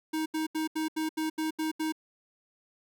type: tone bursts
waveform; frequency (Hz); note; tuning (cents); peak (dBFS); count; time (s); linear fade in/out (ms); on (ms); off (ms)
square; 314.8; D#4; +20; -29; 9; 0.13-1.924; 10; 130; 78
effects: none